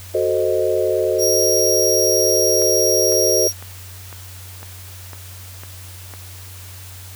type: chord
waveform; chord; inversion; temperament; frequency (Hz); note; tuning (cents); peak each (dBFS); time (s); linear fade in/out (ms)
sine; F# diminished seventh; none; equal; 370 / 440 / 523.3 / 622.3; F#4 / A4 / C5 / Eb5; 0 / 0 / 0 / 0; -21; 0.14-3.48; 10
type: tone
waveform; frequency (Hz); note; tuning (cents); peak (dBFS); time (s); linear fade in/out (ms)
sawtooth; 5640; F8; +16; -14; 1.18-3.53; 50
type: click train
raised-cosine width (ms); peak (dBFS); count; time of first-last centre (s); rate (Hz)
0.5; -21; 8; 2.62-6.138; 1.99
effects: added 92 Hz sine -36 dBFS peak until 7.15 s + white hiss -40 dBFS RMS until 7.15 s